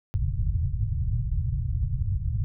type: low-pass noise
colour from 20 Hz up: white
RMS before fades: -26 dBFS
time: 0.14-2.44 s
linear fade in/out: 0 ms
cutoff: 130 Hz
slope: 48 dB/octave
effects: none